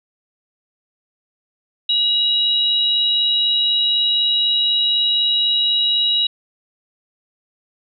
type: tone pair together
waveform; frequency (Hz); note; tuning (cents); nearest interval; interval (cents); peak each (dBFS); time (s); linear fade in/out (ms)
sine; 2889 / 3853; F#7 / B7; -42 / -44; perfect fourth; 498; -21 / -15; 1.89-6.27; 5
effects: none